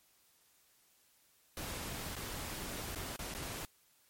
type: noise with dropouts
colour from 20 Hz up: pink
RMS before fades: -42 dBFS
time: 1.57-3.65 s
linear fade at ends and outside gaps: 0 ms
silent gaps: 2.153-2.165 / 2.949-2.958 / 3.162-3.192 / 3.339-3.349 s
effects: white hiss -69 dBFS RMS until 4.09 s + MP3 64 kbps